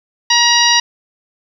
harmonic tone with a mistuned harmonic, 950 Hz, A#5, 33 cents sharp, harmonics 1 / 2 / 3 / 4 / 5 / 6, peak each -16 / -16 / -16 / -16 / -16 / -16 dBFS, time 0.3-0.8 s, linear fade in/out 5 ms, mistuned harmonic 4, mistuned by +16 cents, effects 7-bit

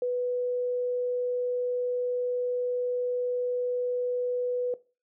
sine tone, 493.9 Hz, B4, in tune, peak -25 dBFS, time 0.02-4.74 s, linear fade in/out 2 ms, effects noise-tail reverb RT60 0.3 s tail -18 dB re dry

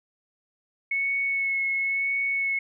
sine tone with vibrato, 2200 Hz, C#7, 14 cents flat, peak -23 dBFS, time 0.91-2.59 s, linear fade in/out 5 ms, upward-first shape sine, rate 0.97 Hz, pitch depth 16 cents each way, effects none

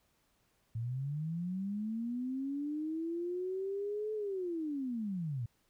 sine linear two-way sweep, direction up then down, 110 to 434 to 110 Hz, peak -34 dBFS, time 0.75-5.46 s, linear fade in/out 5 ms, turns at 4.14 s, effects pink hiss -74 dBFS RMS until 5.69 s

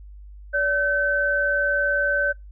sine tone pair together, 574 / 1532.4 Hz, D5 / G6, -40 / -40 cents, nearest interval octave + perfect fourth, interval 1700 cents, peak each -24 / -20 dBFS, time 0.53-2.33 s, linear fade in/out 20 ms, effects noise-tail reverb RT60 0.2 s tail -25 dB re dry + added 50 Hz sine -39 dBFS peak until 2.51 s

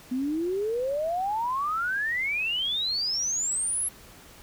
sine exponential sweep, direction up, 246 to 11340 Hz, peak -25 dBFS, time 0.11-3.89 s, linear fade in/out 10 ms, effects pink hiss -50 dBFS RMS until 4.42 s

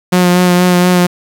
sawtooth tone with vibrato, 179.1 Hz, F3, 44 cents sharp, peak -3 dBFS, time 0.12-1.07 s, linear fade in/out 10 ms, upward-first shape sine, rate 4.2 Hz, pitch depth 19 cents each way, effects 7-bit

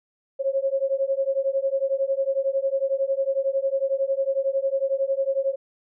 sine beating tone pair, 537 / 548 Hz, C5 / C#5, +45 / -20 cents, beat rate 11 Hz, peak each -24 / -24 dBFS, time 0.39-5.56 s, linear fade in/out 20 ms, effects none

